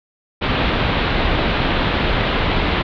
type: low-pass noise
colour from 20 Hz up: pink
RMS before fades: -18 dBFS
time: 0.41-2.83 s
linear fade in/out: 20 ms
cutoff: 3900 Hz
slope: 48 dB/octave
effects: none